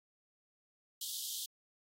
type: high-pass noise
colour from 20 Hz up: pink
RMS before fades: -41 dBFS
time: 1.01-1.46 s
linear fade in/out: 5 ms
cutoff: 3100 Hz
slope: 96 dB/octave
effects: AAC 48 kbps